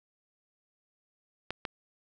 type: clicks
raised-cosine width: 0.3 ms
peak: -17 dBFS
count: 2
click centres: 1.506 / 1.652 s
effects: none